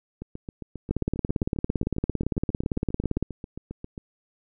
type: two click trains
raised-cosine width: 3 ms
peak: -22 / -11 dBFS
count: 29 / 42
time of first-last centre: 0.22-3.978 / 0.91-3.226 s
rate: 7.45 / 17.7 Hz
effects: none